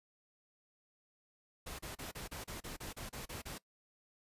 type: noise bursts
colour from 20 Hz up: pink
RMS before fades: -45 dBFS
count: 12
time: 1.66-3.583 s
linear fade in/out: 10 ms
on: 130 ms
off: 33 ms
effects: noise-tail reverb RT60 0.1 s tail -20 dB re dry + resampled to 32000 Hz